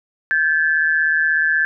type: tone pair together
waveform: sine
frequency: 1568 / 1724.5 Hz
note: G6 / A6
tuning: 0 / -35 cents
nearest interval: major second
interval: 165 cents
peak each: -17 dBFS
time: 0.31-1.65 s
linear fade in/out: 0 ms
effects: none